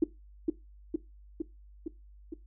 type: tone with echo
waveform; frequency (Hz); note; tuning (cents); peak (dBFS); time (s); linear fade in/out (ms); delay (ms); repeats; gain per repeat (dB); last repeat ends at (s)
sine; 323.4; E4; -33; -19; 0.02-0.04; 5; 460; 5; -3; 2.34
effects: noise-tail reverb RT60 0.2 s tail -17 dB re dry + added 50 Hz sine -51 dBFS peak until 2.46 s